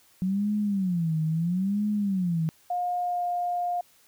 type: tone with vibrato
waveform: sine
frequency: 181.7 Hz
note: F#3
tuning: 31 cents flat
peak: -23 dBFS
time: 0.22-2.49 s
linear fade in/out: 0 ms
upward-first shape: sine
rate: 0.75 Hz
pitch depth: 250 cents each way
type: tone with pitch glide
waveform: sine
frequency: 713 to 707.3 Hz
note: F5 to F5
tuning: +36 to +22 cents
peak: -25 dBFS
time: 2.7-3.81 s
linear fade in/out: 5 ms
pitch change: -14 cents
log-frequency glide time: 3-3.24 s
effects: white hiss -60 dBFS RMS until 4.07 s